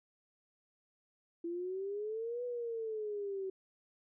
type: exponential two-way sweep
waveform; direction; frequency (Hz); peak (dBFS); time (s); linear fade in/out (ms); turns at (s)
sine; up then down; 335.1 to 493.9 to 377.9; -36; 1.44-3.5; 5; 2.44
effects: none